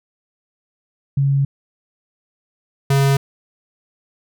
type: tone pair in turn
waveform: sine / square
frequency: 138.59 / 137.88 Hz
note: C#3 / C#3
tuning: 0 / -9 cents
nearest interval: unison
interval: 9 cents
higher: first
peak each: -13 dBFS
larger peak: neither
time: 1.17-1.45 / 2.9-3.17 s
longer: first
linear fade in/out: 5 ms
effects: none